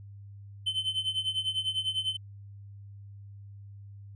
triangle tone with tremolo, 3065 Hz, G7, 40 cents flat, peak -23 dBFS, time 0.66-2.17 s, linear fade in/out 10 ms, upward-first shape triangle, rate 10 Hz, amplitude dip 90%, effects added 100 Hz sine -44 dBFS peak until 4.15 s + resampled to 22050 Hz

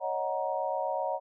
sine chord, D# minor seventh, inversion third, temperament equal with one note detuned, 554.4 / 622.3 / 740 / 941.5 Hz, C#5 / D#5 / F#5 / A#5, 0 / 0 / 0 / +17 cents, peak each -34 dBFS, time 0-1.2 s, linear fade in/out 50 ms, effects none

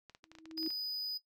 clicks, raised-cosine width 0.2 ms, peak -35 dBFS, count 12, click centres 0.097 / 0.149 / 0.241 / 0.316 / 0.352 / 0.386 / 0.456 / 0.512 / 0.577 / 0.63 / 0.663 / 0.705 s
sine tone with exponential growth, 320.6 Hz, E4, 48 cents flat, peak -33 dBFS, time 0.23-0.68 s, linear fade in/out 5 ms, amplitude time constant 97 ms
triangle tone, 4976 Hz, D#8, 1 cent flat, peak -34 dBFS, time 0.57-1.18 s, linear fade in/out 10 ms
effects noise-tail reverb RT60 0.1 s tail -17 dB re dry

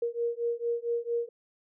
sine beating tone pair, 468.3 / 472.7 Hz, A#4 / A#4, +8 / +24 cents, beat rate 4.4 Hz, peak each -31 dBFS, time 0.02-1.29 s, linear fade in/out 5 ms, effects none

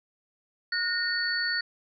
sine tone cluster, 1449 / 1843 / 4462 Hz, F#6 / A#6 / C#8, -37 / -20 / +11 cents, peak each -31 / -29 / -30 dBFS, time 0.72-1.61 s, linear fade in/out 5 ms, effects none

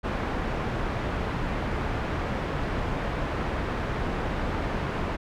pink low-pass noise, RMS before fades -29 dBFS, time 0.03-5.17 s, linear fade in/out 20 ms, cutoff 1800 Hz, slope 12 dB/octave, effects none

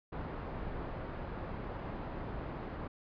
pink low-pass noise, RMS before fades -41 dBFS, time 0.12-2.88 s, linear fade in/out 10 ms, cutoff 1200 Hz, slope 12 dB/octave, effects resampled to 11025 Hz

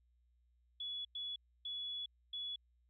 sine tone bursts at uneven times, 3398 Hz, G#7, 39 cents sharp, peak -40 dBFS, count 4, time 0.8-1.05 / 1.15-1.36 / 1.65-2.06 / 2.33-2.56 s, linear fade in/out 5 ms, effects added 60 Hz sine -70 dBFS peak until 2.89 s

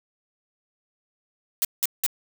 blue noise bursts, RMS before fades -22 dBFS, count 3, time 1.62-2.064 s, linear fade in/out 0 ms, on 28 ms, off 180 ms, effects none

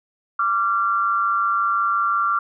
sine tone pair together, 1169.4 / 1375 Hz, D6 / F6, -8 / -27 cents, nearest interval minor third, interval 281 cents, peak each -20 dBFS, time 0.39-2.39 s, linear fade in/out 5 ms, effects none

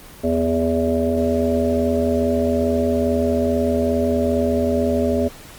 harmonic tone with a mistuned harmonic, 82.41 Hz, E2, in tune, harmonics 1 / 3 / 5 / 7 / 8, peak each -25 / -20 / -22 / -22 / -26 dBFS, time 0.23-5.29 s, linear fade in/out 20 ms, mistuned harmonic 1, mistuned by -36 cents, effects pink hiss -41 dBFS RMS until 5.58 s + Opus 24 kbps

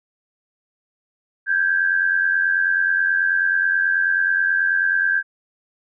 sine tone pair together, 1571.9 / 1661.2 Hz, G6 / G#6, +4 / 0 cents, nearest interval minor second, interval 96 cents, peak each -17 / -22 dBFS, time 1.46-5.23 s, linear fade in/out 50 ms, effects none

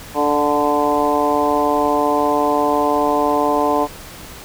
harmonic tone with a mistuned harmonic, 146.4 Hz, D3, 5 cents flat, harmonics 2 / 3 / 4 / 5 / 6 / 7, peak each -21 / -21 / -21 / -21 / -21 / -21 dBFS, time 0.14-3.88 s, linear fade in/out 50 ms, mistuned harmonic 4, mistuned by +17 cents, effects pink hiss -36 dBFS RMS until 4.44 s

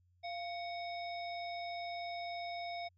harmonic tone with a mistuned harmonic, 743 Hz, F#5, 7 cents sharp, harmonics 1 / 3 / 5 / 7, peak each -40 / -47 / -51 / -53 dBFS, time 0.23-2.89 s, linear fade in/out 20 ms, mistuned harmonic 1, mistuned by -120 cents, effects added 89 Hz sine -68 dBFS peak until 2.97 s

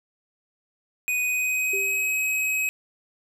square tone with pitch glide, 2489 to 2543 Hz, D#7 to D#7, 0 to +37 cents, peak -23 dBFS, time 1.08-2.69 s, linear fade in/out 0 ms, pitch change +37 cents, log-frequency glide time 1.21-1.95 s
sine tone with exponential decay, 392 Hz, G4, in tune, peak -28 dBFS, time 1.73-2.29 s, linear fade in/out 5 ms, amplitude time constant 120 ms
effects none

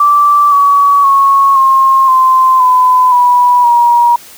sine tone with pitch steps, 1166 / 1132.8 / 1100.6 / 1069.2 / 1038.8 / 1009.2 / 980.5 / 952.6 Hz, D6 / C#6 / C#6 / C6 / C6 / B5 / B5 / A#5, -13 / +37 / -13 / +37 / -13 / +37 / -13 / +37 cents, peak -4 dBFS, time 0-4.16 s, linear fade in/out 5 ms, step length 520 ms, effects white hiss -35 dBFS RMS until 4.37 s

